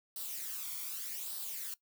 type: noise with flanger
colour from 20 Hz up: blue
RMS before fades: -41 dBFS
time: 0.16-1.74 s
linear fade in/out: 2 ms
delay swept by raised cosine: 0.22 to 0.91 ms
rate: 0.84 Hz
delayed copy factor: +0.6
effects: noise-tail reverb RT60 0.1 s tail -19 dB re dry